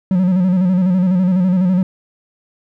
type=tone with vibrato; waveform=triangle; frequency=183.5 Hz; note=F#3; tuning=14 cents flat; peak=-9 dBFS; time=0.11-1.83 s; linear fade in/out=2 ms; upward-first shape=square; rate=12 Hz; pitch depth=54 cents each way; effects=none